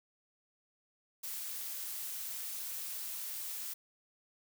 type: noise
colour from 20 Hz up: blue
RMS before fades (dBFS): -41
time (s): 1.23-3.74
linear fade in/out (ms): 10
effects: none